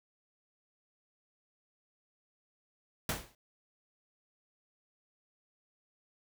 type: noise with exponential decay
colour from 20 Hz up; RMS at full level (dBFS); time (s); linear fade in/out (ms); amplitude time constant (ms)
pink; -30; 3.09-3.35; 2; 55
effects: none